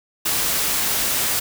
white noise, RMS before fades -21 dBFS, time 0.25-1.4 s, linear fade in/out 10 ms, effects none

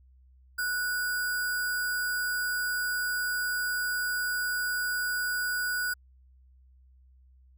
sine tone with sample-and-hold, 1472 Hz, F#6, 9 cents flat, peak -27 dBFS, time 0.58-5.94 s, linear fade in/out 10 ms, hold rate 6300 Hz, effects added 64 Hz sine -55 dBFS peak until 7.57 s

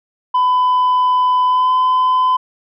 sine tone with pitch glide, 1003 to 1015.8 Hz, B5 to B5, +26 to +48 cents, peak -8 dBFS, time 0.34-2.37 s, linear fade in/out 10 ms, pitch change +22 cents, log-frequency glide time 1.46-1.71 s, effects tanh soft clip ceiling -10 dBFS

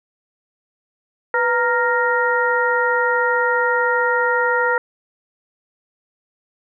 harmonic tone with a mistuned harmonic, 466.2 Hz, A#4, in tune, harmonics 1 / 2 / 3 / 4, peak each -20 / -21 / -20 / -22 dBFS, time 1.34-4.78 s, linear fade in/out 2 ms, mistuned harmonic 1, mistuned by +100 cents, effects none

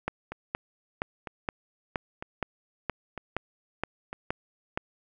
two click trains, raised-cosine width 0.5 ms, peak -13 / -21 dBFS, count 11 / 5, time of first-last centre 0.08-4.775 / 0.32-4.13 s, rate 2.13 / 1.05 Hz, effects none

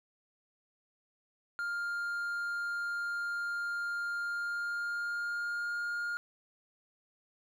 triangle tone with pitch glide, 1403 to 1416 Hz, F6 to F6, +8 to +23 cents, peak -31 dBFS, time 1.59-6.17 s, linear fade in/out 0 ms, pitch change +15 cents, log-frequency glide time 4.2-5.77 s, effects none

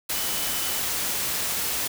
sine tone in noise, 2998 Hz, F#7, 22 cents sharp, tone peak -37 dBFS, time 0.14-0.8 s, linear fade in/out 10 ms, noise white, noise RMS -27 dBFS, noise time 0.09-1.88 s, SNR -13 dB, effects none

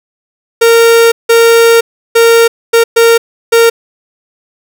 45% pulse tone bursts at uneven times, 461.8 Hz, A#4, 16 cents flat, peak -3 dBFS, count 6, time 0.61-1.12 / 1.29-1.81 / 2.15-2.48 / 2.73-2.84 / 2.96-3.18 / 3.52-3.7 s, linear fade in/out 10 ms, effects none

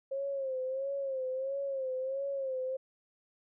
sine tone with vibrato, 535 Hz, C5, 38 cents sharp, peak -32 dBFS, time 0.11-2.77 s, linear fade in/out 10 ms, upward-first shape sine, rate 1.5 Hz, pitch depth 70 cents each way, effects none

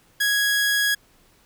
sawtooth tone, 1661.2 Hz, G#6, in tune, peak -15 dBFS, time 0.2-0.95 s, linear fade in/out 10 ms, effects pink hiss -58 dBFS RMS until 1.45 s

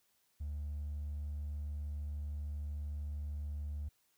triangle tone with hard clipping, 73.42 Hz, D2, in tune, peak -37 dBFS, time 0.4-3.89 s, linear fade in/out 10 ms, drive 2 dB, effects white hiss -75 dBFS RMS until 4.17 s

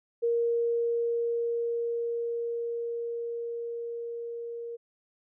sine tone with level ramp, 468.3 Hz, A#4, 8 cents sharp, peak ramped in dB -23 to -35 dBFS, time 0.22-4.77 s, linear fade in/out 20 ms, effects none

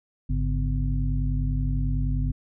harmonic tone with a mistuned harmonic, 50.6 Hz, G#1, 44 cents flat, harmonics 1 / 2 / 3 / 5, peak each -24 / -31 / -28 / -33 dBFS, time 0.29-2.32 s, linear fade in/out 10 ms, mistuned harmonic 3, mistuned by -140 cents, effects none

